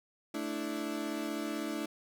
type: chord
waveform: 35% pulse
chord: A suspended fourth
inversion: none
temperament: equal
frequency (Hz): 220 / 293.7 / 329.6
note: A3 / D4 / E4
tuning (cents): 0 / 0 / 0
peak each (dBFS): -39 / -36 / -37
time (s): 0.34-1.86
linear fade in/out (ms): 5
effects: none